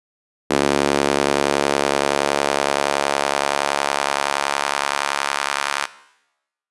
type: tone with high-pass filter sweep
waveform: sawtooth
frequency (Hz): 70.7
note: C#2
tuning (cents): +35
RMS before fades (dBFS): -20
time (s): 0.5-5.86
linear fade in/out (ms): 10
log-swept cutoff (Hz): 330 to 1200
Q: 1.3
effects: noise-tail reverb RT60 0.9 s tail -17 dB re dry + resampled to 24000 Hz